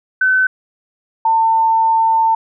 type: tone pair in turn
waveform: sine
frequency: 1519 / 898.2 Hz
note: F#6 / A5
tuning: +45 / +35 cents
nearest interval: major sixth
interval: 910 cents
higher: first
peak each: -10 dBFS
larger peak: neither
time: 0.21-0.47 / 1.25-2.35 s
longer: second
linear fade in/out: 5 ms
effects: none